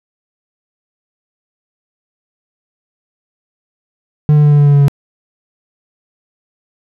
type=tone with pitch steps; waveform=triangle; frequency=150 / 148.71 / 147.42 / 146.15 / 144.89 / 143.64 / 142.4 / 141.17 Hz; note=D3 / D3 / D3 / D3 / D3 / D3 / C#3 / C#3; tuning=+37 / +22 / +7 / -8 / -23 / -38 / +47 / +32 cents; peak=-3 dBFS; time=4.29-4.882 s; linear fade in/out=0 ms; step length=74 ms; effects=none